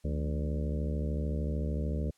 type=harmonic tone with a mistuned harmonic; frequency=73.4 Hz; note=D2; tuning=in tune; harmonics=1 / 2 / 3 / 4 / 5 / 6 / 7 / 8; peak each=-31 / -36 / -39 / -43 / -47 / -44 / -45 / -46 dBFS; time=0.04-2.11 s; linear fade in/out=10 ms; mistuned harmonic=2; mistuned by=+120 cents; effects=white hiss -70 dBFS RMS until 2.17 s + low-pass 10000 Hz 12 dB/octave